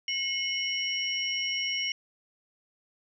sine tone cluster, 2169 / 2966 / 5580 Hz, C#7 / F#7 / F8, -38 / +4 / -2 cents, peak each -32 / -31 / -34 dBFS, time 0.08-1.92 s, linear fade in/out 2 ms, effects none

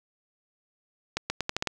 accelerating click train, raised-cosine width 0.2 ms, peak -10 dBFS, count 7, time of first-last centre 1.17-1.673 s, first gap 130 ms, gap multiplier 0.82, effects none

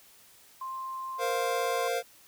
sine tone, 1051 Hz, C6, 7 cents sharp, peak -34 dBFS, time 0.61-1.88 s, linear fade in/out 5 ms
square chord, Bb suspended second, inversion none, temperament equal, 466.2 / 523.3 / 698.5 Hz, Bb4 / C5 / F5, 0 / 0 / 0 cents, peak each -33 dBFS, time 1.18-2.03 s, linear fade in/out 50 ms
effects white hiss -57 dBFS RMS until 2.27 s

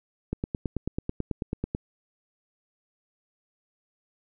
click train, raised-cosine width 3 ms, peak -15 dBFS, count 14, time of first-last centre 0.33-1.749 s, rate 9.16 Hz, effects none

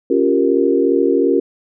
sine chord, G half-diminished seventh, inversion second, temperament equal, 277.2 / 349.2 / 392 / 466.2 Hz, Db4 / F4 / G4 / Bb4, 0 / 0 / 0 / 0 cents, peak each -17 dBFS, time 0.1-1.4 s, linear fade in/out 5 ms, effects none

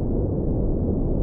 pink low-pass noise, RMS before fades -22 dBFS, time 0-1.22 s, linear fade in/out 0 ms, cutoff 490 Hz, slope 24 dB/octave, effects none

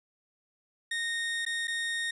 30% pulse tone with dropouts, 1851 Hz, A#6, 13 cents flat, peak -27 dBFS, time 0.91-2.11 s, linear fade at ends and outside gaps 5 ms, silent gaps 1.452-1.463 / 1.673-1.679 s, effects resampled to 22050 Hz

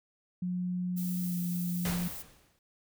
sine tone with pitch glide, 180 to 176.3 Hz, F#3 to F3, -47 to +17 cents, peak -30 dBFS, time 0.42-2.08 s, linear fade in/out 5 ms, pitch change -36 cents, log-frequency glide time 1.2-1.37 s
violet noise, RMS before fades -42 dBFS, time 0.96-2.23 s, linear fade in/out 20 ms
pink noise with exponential decay, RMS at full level -33 dBFS, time 1.85-2.59 s, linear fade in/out 2 ms, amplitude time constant 160 ms
effects none

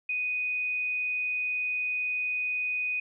sine tone, 2489 Hz, D#7, in tune, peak -27 dBFS, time 0.09-3 s, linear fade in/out 5 ms, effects none

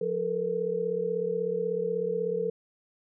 sine tone cluster, 177.3 / 441.4 / 477.7 Hz, F3 / A4 / A#4, +26 / +5 / +42 cents, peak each -37 / -29 / -30 dBFS, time 0.01-2.5 s, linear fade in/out 5 ms, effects none

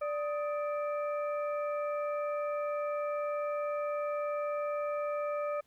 harmonic tone with a mistuned harmonic, 587.3 Hz, D5, in tune, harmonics 1 / 2 / 3 / 4, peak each -32 / -38 / -53 / -48 dBFS, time 0.01-5.61 s, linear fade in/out 10 ms, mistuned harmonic 2, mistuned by +110 cents, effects pink hiss -71 dBFS RMS until 5.66 s

